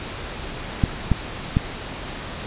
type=clicks; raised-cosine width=5 ms; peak=-4 dBFS; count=3; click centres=0.838 / 1.117 / 1.569 s; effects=pink hiss -32 dBFS RMS until 2.46 s + resampled to 8000 Hz